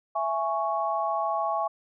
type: chord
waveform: sine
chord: C# minor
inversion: first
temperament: just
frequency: 665.2 / 831.5 / 1108.7 Hz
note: E5 / G#5 / C#6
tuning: +16 / +2 / 0 cents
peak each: -29 dBFS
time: 0.15-1.68 s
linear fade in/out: 10 ms
effects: none